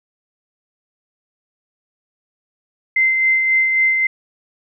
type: tone with tremolo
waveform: sine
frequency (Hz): 2075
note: C7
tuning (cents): -15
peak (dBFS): -11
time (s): 2.96-4.07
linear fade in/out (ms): 5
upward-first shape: sine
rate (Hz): 3.7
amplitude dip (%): 35
effects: none